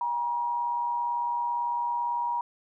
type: tone pair together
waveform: sine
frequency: 816.1 / 954 Hz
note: G#5 / A#5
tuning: -31 / +40 cents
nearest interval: minor third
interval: 271 cents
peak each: -38 / -26 dBFS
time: 0.01-2.41 s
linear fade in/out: 2 ms
effects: none